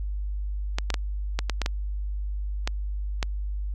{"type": "clicks", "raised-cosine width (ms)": 0.2, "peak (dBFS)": -9, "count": 9, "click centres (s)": [0.785, 0.903, 0.942, 1.39, 1.497, 1.617, 1.661, 2.675, 3.228], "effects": ["added 50 Hz sine -27 dBFS peak until 3.74 s"]}